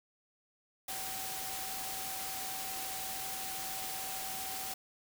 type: tone in noise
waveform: sine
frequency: 765 Hz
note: G5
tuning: 42 cents flat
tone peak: -45 dBFS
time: 0.88-4.74 s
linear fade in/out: 5 ms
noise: white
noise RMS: -40 dBFS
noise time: 0.88-4.74 s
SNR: -8 dB
effects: none